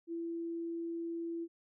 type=tone; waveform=sine; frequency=335.2 Hz; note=E4; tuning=29 cents sharp; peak=-36 dBFS; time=0.07-1.48 s; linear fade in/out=50 ms; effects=none